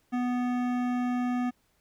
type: tone with hard clipping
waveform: sine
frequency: 246.9 Hz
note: B3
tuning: in tune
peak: -28 dBFS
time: 0.12-1.51 s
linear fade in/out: 20 ms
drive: 15 dB
effects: pink hiss -70 dBFS RMS until 1.8 s